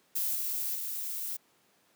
violet noise with level steps, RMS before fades -31 / -33 / -36 dBFS, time 0.15-1.37 s, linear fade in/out 10 ms, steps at 0.35 / 0.75 s, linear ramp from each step 2 ms, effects pink hiss -67 dBFS RMS until 1.95 s + high-pass 200 Hz 12 dB/octave

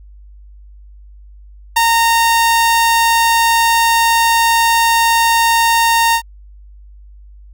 sawtooth tone with ADSR envelope, 921 Hz, A#5, 21 cents flat, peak -4 dBFS, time 1.76-6.22 s, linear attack 9 ms, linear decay 13 ms, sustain -2 dB, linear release 76 ms, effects added 50 Hz sine -36 dBFS peak until 7.53 s

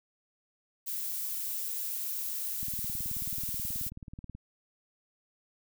violet noise, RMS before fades -35 dBFS, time 0.86-3.9 s, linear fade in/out 20 ms
click train, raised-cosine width 5 ms, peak -31 dBFS, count 33, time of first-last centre 2.63-4.35 s, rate 18.6 Hz
effects none

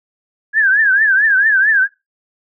sine tone with vibrato, 1648 Hz, G#6, 14 cents flat, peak -9 dBFS, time 0.53-1.88 s, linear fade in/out 50 ms, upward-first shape triangle, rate 4.5 Hz, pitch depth 170 cents each way, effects noise-tail reverb RT60 0.2 s tail -18 dB re dry

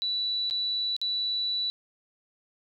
sine tone with dropouts, 3951 Hz, B7, in tune, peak -26 dBFS, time 0.02-1.7 s, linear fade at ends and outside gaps 0 ms, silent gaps 0.499-0.509 / 0.965-1.015 s, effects none

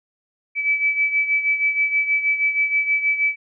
sine beating tone pair, 2300 / 2306.3 Hz, D7 / D7, -37 / -32 cents, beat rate 6.3 Hz, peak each -18 / -24 dBFS, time 0.55-3.36 s, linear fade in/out 50 ms, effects none

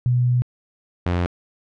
sine / sawtooth tone pair in turn, 123.47 / 87.98 Hz, B2 / F2, 0 / +13 cents, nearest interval tritone, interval 587 cents, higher first, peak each -15 dBFS, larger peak neither, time 0.06-0.42 / 1.06-1.26 s, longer first, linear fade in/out 0 ms, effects low-pass 3000 Hz 12 dB/octave

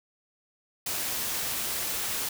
white noise, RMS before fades -31 dBFS, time 0.86-2.29 s, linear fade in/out 5 ms, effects none

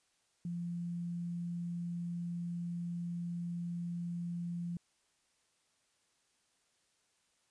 sine tone with quantisation, 172.6 Hz, F3, 20 cents flat, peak -36 dBFS, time 0.45-4.77 s, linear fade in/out 2 ms, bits 11, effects white hiss -75 dBFS RMS until 7.5 s + resampled to 22050 Hz

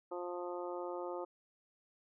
harmonic tone, 176.7 Hz, F3, 21 cents sharp, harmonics 2 / 3 / 4 / 5 / 6 / 7, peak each -42 / -43 / -49 / -47 / -53 / -50 dBFS, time 0.11-1.25 s, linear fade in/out 10 ms, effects none

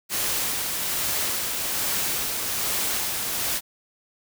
white noise with tremolo, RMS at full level -25 dBFS, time 0.09-3.61 s, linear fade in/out 50 ms, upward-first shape sine, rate 1.2 Hz, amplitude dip 30%, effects none

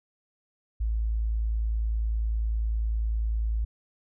sine tone, 55 Hz, A1, in tune, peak -24 dBFS, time 0.8-3.65 s, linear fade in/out 10 ms, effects none

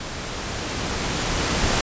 pink noise with level ramp, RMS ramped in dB -32 to -20 dBFS, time 0-1.81 s, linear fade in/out 5 ms, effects resampled to 16000 Hz

